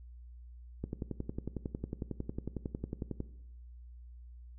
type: click train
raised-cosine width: 3 ms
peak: -23 dBFS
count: 27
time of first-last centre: 0.84-3.204 s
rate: 11 Hz
effects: noise-tail reverb RT60 0.8 s tail -17 dB re dry + added 60 Hz sine -48 dBFS peak until 4.58 s